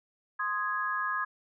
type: chord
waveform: sine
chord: Ab major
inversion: first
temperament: equal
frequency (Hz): 1046.5 / 1244.5 / 1661.2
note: C6 / Eb6 / Ab6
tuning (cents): 0 / 0 / 0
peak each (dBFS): -34 / -33 / -32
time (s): 0.39-1.25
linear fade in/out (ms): 10
effects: none